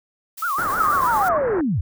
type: noise with tremolo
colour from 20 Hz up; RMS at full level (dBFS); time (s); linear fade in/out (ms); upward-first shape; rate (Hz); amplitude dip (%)
blue; -34; 0.37-1.29; 10; sine; 9.2; 30
type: tone with vibrato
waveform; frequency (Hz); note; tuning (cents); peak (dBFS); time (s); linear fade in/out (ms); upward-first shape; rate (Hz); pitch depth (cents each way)
sine; 1244.5; D#6; 0; -20; 0.42-1.38; 5; triangle; 6.2; 300
type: low-pass noise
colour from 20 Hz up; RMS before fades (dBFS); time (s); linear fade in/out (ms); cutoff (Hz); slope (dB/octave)
white; -30; 0.58-1.61; 2; 1700; 48
type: linear sweep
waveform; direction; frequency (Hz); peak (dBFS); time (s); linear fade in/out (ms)
sine; down; 1318.5 to 66.6; -18; 0.8-1.81; 5
effects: none